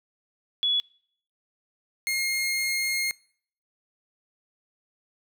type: tone pair in turn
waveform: sine / sawtooth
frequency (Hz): 3394 / 2138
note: G#7 / C7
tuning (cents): +37 / +37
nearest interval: minor sixth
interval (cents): 800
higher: first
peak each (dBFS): -21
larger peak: neither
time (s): 0.63-0.8 / 2.07-3.11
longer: second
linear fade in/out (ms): 0
effects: noise-tail reverb RT60 0.6 s tail -25 dB re dry